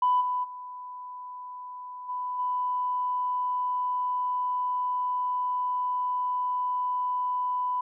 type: tone with level steps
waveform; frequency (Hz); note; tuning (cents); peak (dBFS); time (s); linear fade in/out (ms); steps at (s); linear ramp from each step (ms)
sine; 996; B5; +14; -19 / -25 / -37 / -29 / -25; 0.02-7.81; 5; 0.2 / 0.43 / 2.08 / 2.38; 20
effects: tanh soft clip ceiling -15 dBFS